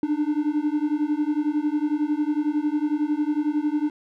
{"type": "beating tone pair", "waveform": "triangle", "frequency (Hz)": [293.7, 304.7], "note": ["D4", "D#4"], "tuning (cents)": [0, -36], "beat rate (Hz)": 11, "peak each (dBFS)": -22, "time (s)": [0.03, 3.9], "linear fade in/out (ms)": 2, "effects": []}